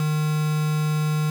triangle tone with quantisation, 153 Hz, D#3, 29 cents flat, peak -18 dBFS, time 0-1.3 s, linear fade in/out 2 ms, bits 5, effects none

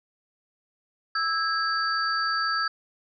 sine tone cluster, 1314 / 1640 / 4628 Hz, E6 / G#6 / D8, -6 / -22 / -26 cents, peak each -26 / -28 / -30 dBFS, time 1.15-2.68 s, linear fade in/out 5 ms, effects none

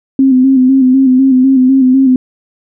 sine tone with vibrato, 261.6 Hz, C4, in tune, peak -4 dBFS, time 0.19-2.16 s, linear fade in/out 2 ms, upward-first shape square, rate 4 Hz, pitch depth 42 cents each way, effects none

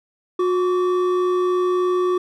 triangle tone pair together, 361.9 / 1149 Hz, F#4 / D6, -38 / -38 cents, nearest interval octave + minor sixth, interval 2000 cents, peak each -15 / -24 dBFS, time 0.39-2.18 s, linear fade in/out 5 ms, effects none

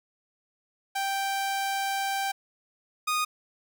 sawtooth tone pair in turn, 784 / 1236.4 Hz, G5 / D#6, 0 / -11 cents, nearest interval minor sixth, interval 789 cents, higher second, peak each -23 / -21 dBFS, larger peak second, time 0.95-2.32 / 3.07-3.25 s, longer first, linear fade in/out 10 ms, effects none

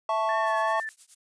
triangle chord, A major, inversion second, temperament equal, 659.3 / 880 / 1108.7 Hz, E5 / A5 / C#6, 0 / 0 / 0 cents, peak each -26 dBFS, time 0.09-0.8 s, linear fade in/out 2 ms
sine tone with vibrato, 1762 Hz, A6, 2 cents sharp, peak -31 dBFS, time 0.29-0.89 s, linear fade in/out 0 ms, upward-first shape triangle, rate 2.6 Hz, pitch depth 51 cents each way
violet noise with tremolo, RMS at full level -42 dBFS, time 0.46-1.15 s, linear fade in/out 10 ms, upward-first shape triangle, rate 9.4 Hz, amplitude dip 100%
effects resampled to 22050 Hz

